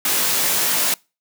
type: noise with comb filter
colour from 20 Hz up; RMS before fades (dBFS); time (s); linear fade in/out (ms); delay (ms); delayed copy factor
white; -19; 0.05-0.94; 2; 19; -0.7
effects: noise-tail reverb RT60 0.3 s tail -26 dB re dry + high-pass 150 Hz 12 dB/octave